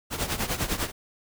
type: noise with tremolo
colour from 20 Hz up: pink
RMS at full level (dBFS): -25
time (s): 0.1-0.92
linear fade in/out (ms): 50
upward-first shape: triangle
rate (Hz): 10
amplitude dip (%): 85
effects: none